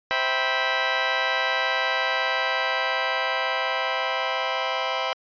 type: chord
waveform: 15% pulse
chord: C major seventh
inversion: none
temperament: just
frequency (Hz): 523.3 / 654.1 / 784.9 / 981.1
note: C5 / E5 / G5 / B5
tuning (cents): 0 / -14 / +2 / -12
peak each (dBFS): -22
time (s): 0.11-5.13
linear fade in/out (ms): 0
effects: resampled to 11025 Hz